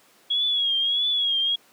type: tone with vibrato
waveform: sine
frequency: 3322 Hz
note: G#7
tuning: in tune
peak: -20 dBFS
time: 0.3-1.56 s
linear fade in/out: 10 ms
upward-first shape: triangle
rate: 1.6 Hz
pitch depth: 84 cents each way
effects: pink hiss -56 dBFS RMS until 1.72 s + high-pass 300 Hz 12 dB/octave